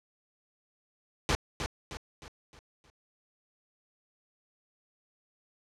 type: noise with echo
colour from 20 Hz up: pink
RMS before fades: -26 dBFS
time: 1.29-1.35 s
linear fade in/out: 0 ms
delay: 310 ms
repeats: 5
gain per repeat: -7 dB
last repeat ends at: 2.9 s
effects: low-pass 6000 Hz 12 dB/octave